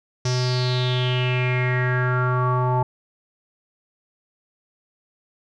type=tone with low-pass filter sweep; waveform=square; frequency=125.9 Hz; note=B2; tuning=34 cents sharp; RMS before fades=-21 dBFS; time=0.25-2.83 s; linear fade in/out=5 ms; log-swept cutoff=5700 to 890 Hz; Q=6.5; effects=none